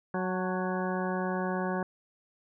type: harmonic tone with a mistuned harmonic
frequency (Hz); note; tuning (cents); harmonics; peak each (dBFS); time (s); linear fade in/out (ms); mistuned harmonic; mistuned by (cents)
185; F#3; 0; 1 / 2 / 3 / 4 / 5 / 6 / 8 / 9; -32 / -35 / -37 / -38 / -39 / -40 / -41 / -42; 0.14-1.83; 2; 5; -44
effects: none